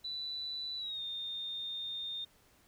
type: tone with pitch glide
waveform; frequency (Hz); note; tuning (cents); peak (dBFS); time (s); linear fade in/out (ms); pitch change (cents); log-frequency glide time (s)
sine; 3975 to 3645; B7 to A#7; +10 to -40; -37; 0.04-2.25; 10; -150; 0.77-1.02
effects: pink hiss -66 dBFS RMS until 2.67 s